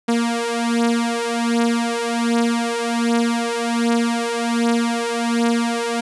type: beating tone pair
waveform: sawtooth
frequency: 233.1 / 234.4 Hz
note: A#3 / A#3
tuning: 0 / +10 cents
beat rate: 1.3 Hz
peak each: -17 / -16 dBFS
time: 0.08-6.01 s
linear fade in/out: 10 ms
effects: resampled to 24000 Hz